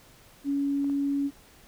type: tone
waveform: sine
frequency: 280.9 Hz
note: C#4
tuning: 23 cents sharp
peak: -24 dBFS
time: 0.44-1.31 s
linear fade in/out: 50 ms
type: clicks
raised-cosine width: 1 ms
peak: -33 / -31 dBFS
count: 2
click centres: 0.844 / 0.898 s
effects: pink hiss -55 dBFS RMS until 1.67 s